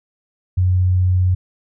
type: tone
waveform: sine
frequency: 91.5 Hz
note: F#2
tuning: 19 cents flat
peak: -12 dBFS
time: 0.57-1.35 s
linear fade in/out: 10 ms
effects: none